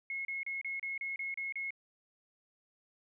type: tone bursts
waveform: sine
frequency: 2171 Hz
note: C#7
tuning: 37 cents flat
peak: -35 dBFS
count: 9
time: 0.1-1.706 s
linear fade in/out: 2 ms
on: 150 ms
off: 32 ms
effects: none